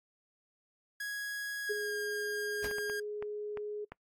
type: tone with pitch glide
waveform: 45% pulse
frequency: 1661.2 to 1619.5 Hz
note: G#6 to G#6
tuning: 0 to -44 cents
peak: -36 dBFS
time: 1-3 s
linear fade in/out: 5 ms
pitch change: -44 cents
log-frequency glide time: 1.64-1.95 s
type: tone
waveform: sine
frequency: 418.4 Hz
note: G#4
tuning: 13 cents sharp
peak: -36 dBFS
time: 1.69-3.85 s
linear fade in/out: 10 ms
type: noise with exponential decay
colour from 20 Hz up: pink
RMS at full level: -37 dBFS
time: 2.64-2.76 s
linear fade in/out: 1 ms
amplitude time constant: 26 ms
type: clicks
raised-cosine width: 0.5 ms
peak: -28 dBFS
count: 7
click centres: 2.646 / 2.712 / 2.784 / 2.898 / 3.225 / 3.573 / 3.92 s
effects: noise-tail reverb RT60 0.1 s tail -23 dB re dry + AAC 64 kbps